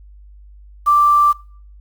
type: tone with quantisation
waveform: sine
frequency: 1174.7 Hz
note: D6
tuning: in tune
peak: -9 dBFS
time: 0.86-1.33 s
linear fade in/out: 20 ms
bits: 6
effects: noise-tail reverb RT60 0.5 s tail -23 dB re dry + added 50 Hz sine -39 dBFS peak until 1.8 s